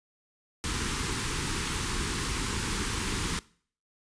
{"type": "band-stop noise", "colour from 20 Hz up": "pink", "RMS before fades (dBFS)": -31, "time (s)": [0.64, 3.39], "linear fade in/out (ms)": 0, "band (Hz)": [450, 900], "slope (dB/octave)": 48, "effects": ["noise-tail reverb RT60 0.5 s tail -21 dB re dry", "resampled to 22050 Hz"]}